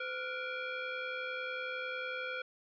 sine tone with frequency modulation, 440 Hz, A4, in tune, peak -36 dBFS, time 0-2.42 s, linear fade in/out 5 ms, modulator 951 Hz, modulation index 2.5, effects none

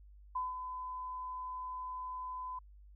sine tone with ADSR envelope, 1011 Hz, B5, 40 cents sharp, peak -32 dBFS, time 0.35-2.59 s, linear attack 9 ms, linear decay 180 ms, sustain -7 dB, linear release 5 ms, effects added 50 Hz sine -54 dBFS peak until 2.95 s

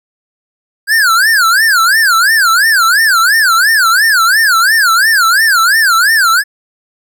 square tone with vibrato, 1551 Hz, G6, 19 cents flat, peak -7 dBFS, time 0.87-6.44 s, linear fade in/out 50 ms, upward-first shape sine, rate 2.9 Hz, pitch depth 280 cents each way, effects none

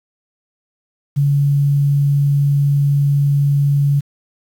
sine tone, 142 Hz, C#3, 42 cents sharp, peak -11 dBFS, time 1.16-4.01 s, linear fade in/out 20 ms, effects 7-bit

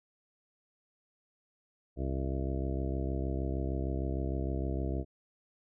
harmonic tone, 66.5 Hz, C2, 29 cents sharp, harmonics 1 / 2 / 3 / 4 / 5 / 6 / 7 / 9 / 10, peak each -33 / -38 / -44 / -41 / -40 / -43 / -46 / -47 / -46 dBFS, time 1.96-5.05 s, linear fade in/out 50 ms, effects none

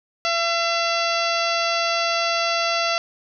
harmonic tone with a mistuned harmonic, 676 Hz, E5, 43 cents sharp, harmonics 1 / 2 / 3 / 4 / 5 / 6 / 7 / 8 / 9, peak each -24 / -25 / -30 / -27 / -31 / -33 / -28 / -35 / -36 dBFS, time 0.25-2.98 s, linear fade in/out 0 ms, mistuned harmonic 7, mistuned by -33 cents, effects none

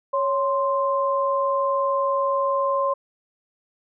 sine tone pair together, 554.4 / 1046.5 Hz, C#5 / C6, 0 / 0 cents, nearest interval major seventh, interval 1100 cents, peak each -22 dBFS, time 0.13-2.94 s, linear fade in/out 10 ms, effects none

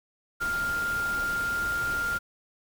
sine tone in noise, 1400 Hz, F6, 4 cents sharp, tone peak -26 dBFS, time 0.4-2.19 s, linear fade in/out 20 ms, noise pink, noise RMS -38 dBFS, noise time 0.4-2.19 s, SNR +9 dB, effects none

